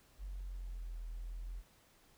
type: linear two-way sweep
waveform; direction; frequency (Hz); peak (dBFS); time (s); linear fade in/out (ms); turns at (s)
sine; down then up; 47.6 to 41.01 to 43.6; -40; 0.18-1.63; 50; 1.03
effects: tanh soft clip ceiling -36 dBFS + pink hiss -67 dBFS RMS until 2.17 s